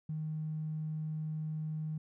triangle tone with tanh clipping, 155.56 Hz, D#3, in tune, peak -34 dBFS, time 0.09-1.98 s, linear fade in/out 5 ms, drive 2 dB, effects none

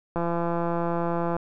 click train, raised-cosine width 1 ms, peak -14 dBFS, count 206, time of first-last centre 0.16-1.366 s, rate 170 Hz, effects none

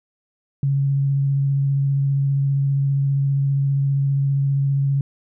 sine tone with vibrato, 138.59 Hz, C#3, in tune, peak -16 dBFS, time 0.63-5.01 s, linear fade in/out 2 ms, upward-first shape square, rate 15 Hz, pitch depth 10 cents each way, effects none

